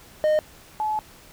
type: tone pair in turn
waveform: triangle / sine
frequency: 614 / 858 Hz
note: D#5 / A5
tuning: -23 / -44 cents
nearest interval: tritone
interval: 579 cents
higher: second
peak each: -15 / -22 dBFS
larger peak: first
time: 0.24-0.39 / 0.8-0.99 s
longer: second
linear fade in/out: 0 ms
effects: pink hiss -49 dBFS RMS until 1.32 s